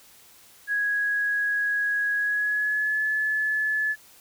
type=tone with pitch glide; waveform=sine; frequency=1661.2 to 1722.8 Hz; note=G#6 to A6; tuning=0 to -37 cents; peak=-22 dBFS; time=0.67-3.96 s; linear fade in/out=50 ms; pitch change=+63 cents; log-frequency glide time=2.16-3.03 s; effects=white hiss -53 dBFS RMS until 4.2 s